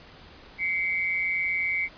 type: tone pair together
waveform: sine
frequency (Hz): 2088 / 2267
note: C7 / C#7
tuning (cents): -4 / +38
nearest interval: minor second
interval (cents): 142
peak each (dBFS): -27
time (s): 0.58-1.89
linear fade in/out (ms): 50
effects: pink hiss -49 dBFS RMS until 1.97 s + resampled to 11025 Hz